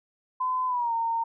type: tone with pitch glide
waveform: sine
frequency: 1018 to 917.5 Hz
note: C6 to A#5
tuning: -48 to -28 cents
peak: -24 dBFS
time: 0.4-1.24 s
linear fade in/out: 10 ms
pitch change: -180 cents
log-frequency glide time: 0.67-0.93 s
effects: none